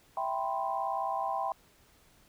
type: chord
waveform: sine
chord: C major seventh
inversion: first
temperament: equal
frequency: 659.3 / 784 / 987.8 / 1046.5 Hz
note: E5 / G5 / B5 / C6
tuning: 0 / 0 / 0 / 0 cents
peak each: -37 / -33 / -36 / -37 dBFS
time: 0.17-1.52 s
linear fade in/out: 2 ms
effects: pink hiss -63 dBFS RMS until 2.28 s